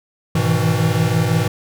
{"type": "chord", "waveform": "square", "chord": "E major seventh", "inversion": "first", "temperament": "equal with one note detuned", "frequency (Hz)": [103.83, 123.47, 158.83, 164.81], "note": ["G#2", "B2", "D#3", "E3"], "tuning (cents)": [0, 0, 36, 0], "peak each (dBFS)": -21, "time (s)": [0.35, 1.48], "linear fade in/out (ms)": 5, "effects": []}